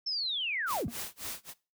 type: linear sweep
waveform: sine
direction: down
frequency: 5400 to 34.6 Hz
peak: -30 dBFS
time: 0.06-0.88 s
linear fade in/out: 10 ms
type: noise with tremolo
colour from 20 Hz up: white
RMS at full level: -37 dBFS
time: 0.66-1.54 s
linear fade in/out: 50 ms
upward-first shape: sine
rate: 3.6 Hz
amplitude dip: 100%
type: tone with exponential decay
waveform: triangle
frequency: 233.1 Hz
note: A#3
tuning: in tune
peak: -30 dBFS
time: 0.88-0.97 s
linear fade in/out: 0 ms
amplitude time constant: 18 ms
effects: noise-tail reverb RT60 0.3 s tail -20 dB re dry